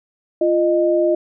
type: tone pair together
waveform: sine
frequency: 346.2 / 616 Hz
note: F4 / D#5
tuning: -15 / -17 cents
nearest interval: minor seventh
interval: 998 cents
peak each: -16 dBFS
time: 0.41-1.15 s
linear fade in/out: 5 ms
effects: none